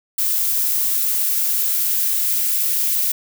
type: noise with high-pass filter sweep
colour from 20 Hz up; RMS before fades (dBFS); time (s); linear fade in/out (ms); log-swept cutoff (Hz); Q
violet; -19; 0.18-3.12; 5; 770 to 1900; 1.3
effects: none